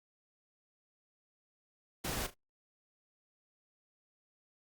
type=noise with echo; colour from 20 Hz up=pink; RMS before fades=-37 dBFS; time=2.04-2.27 s; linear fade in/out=10 ms; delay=37 ms; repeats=2; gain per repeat=-13 dB; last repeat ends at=2.344 s; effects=Opus 48 kbps